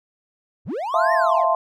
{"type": "linear two-way sweep", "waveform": "triangle", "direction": "up then down", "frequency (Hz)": [58.27, 1872, 475.7], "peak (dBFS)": -22, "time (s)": [0.65, 1.46], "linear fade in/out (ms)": 50, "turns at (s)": 1.13}
{"type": "chord", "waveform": "sine", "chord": "F major seventh", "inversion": "third", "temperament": "equal", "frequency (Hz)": [659.3, 698.5, 880, 1046.5], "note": ["E5", "F5", "A5", "C6"], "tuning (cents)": [0, 0, 0, 0], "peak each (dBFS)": [-20, -22, -25, -20], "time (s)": [0.94, 1.55], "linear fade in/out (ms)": 2}
{"effects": []}